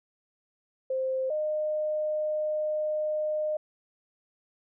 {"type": "tone pair in turn", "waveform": "sine", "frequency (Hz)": [523.3, 611.8], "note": ["C5", "D#5"], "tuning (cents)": [0, -29], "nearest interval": "minor third", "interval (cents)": 271, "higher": "second", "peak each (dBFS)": -26, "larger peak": "neither", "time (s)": [[0.9, 1.3], [1.3, 3.57]], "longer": "second", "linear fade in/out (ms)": 5, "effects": []}